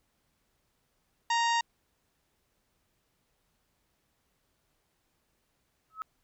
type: harmonic tone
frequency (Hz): 932.3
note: A#5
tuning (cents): 0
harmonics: 1 / 2 / 3 / 4 / 5 / 6 / 7 / 8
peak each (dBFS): -26 / -32 / -36 / -38 / -40 / -42 / -43 / -44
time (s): 1.3-1.61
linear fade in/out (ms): 5
type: tone with exponential growth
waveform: sine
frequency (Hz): 1289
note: E6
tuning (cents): -39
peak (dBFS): -30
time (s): 5.9-6.02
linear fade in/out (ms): 0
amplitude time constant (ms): 25
effects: pink hiss -75 dBFS RMS until 6.23 s